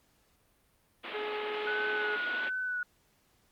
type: band-pass noise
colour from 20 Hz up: white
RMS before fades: -41 dBFS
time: 1.03-2.5 s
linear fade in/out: 20 ms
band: 220 to 3500 Hz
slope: 48 dB/octave
type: harmonic tone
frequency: 422.3 Hz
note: G#4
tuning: 29 cents sharp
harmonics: 1 / 2 / 3 / 4 / 5 / 6 / 7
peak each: -35 / -42 / -45 / -49 / -48 / -51 / -54 dBFS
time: 1.13-2.17 s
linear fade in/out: 20 ms
type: tone with vibrato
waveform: sine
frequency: 1480 Hz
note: F#6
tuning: in tune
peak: -31 dBFS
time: 1.67-2.83 s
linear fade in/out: 2 ms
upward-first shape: sine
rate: 1.4 Hz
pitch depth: 35 cents each way
effects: pink hiss -69 dBFS RMS until 3.51 s + Opus 48 kbps